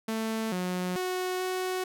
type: tone with pitch steps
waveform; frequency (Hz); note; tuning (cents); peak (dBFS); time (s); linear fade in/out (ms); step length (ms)
sawtooth; 222.1 / 181.4 / 367.5 / 370.1; A3 / F#3 / F#4 / F#4; +16 / -34 / -12 / 0; -25; 0.08-1.84; 5; 440
effects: none